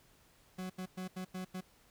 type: tone bursts at uneven times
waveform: 40% pulse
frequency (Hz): 185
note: F#3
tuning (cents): 0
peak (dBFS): -38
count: 6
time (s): 0.58-0.7 / 0.78-0.86 / 0.97-1.08 / 1.16-1.25 / 1.34-1.45 / 1.54-1.61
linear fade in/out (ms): 10
effects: pink hiss -66 dBFS RMS until 1.9 s